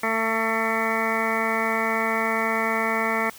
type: harmonic tone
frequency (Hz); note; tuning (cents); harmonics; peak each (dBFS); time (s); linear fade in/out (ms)
223.8; A3; +30; 1 / 2 / 3 / 4 / 5 / 6 / 8 / 9 / 10; -30 / -30 / -30 / -30 / -30 / -30 / -30 / -30 / -30; 0.03-3.3; 5
effects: white hiss -45 dBFS RMS until 3.38 s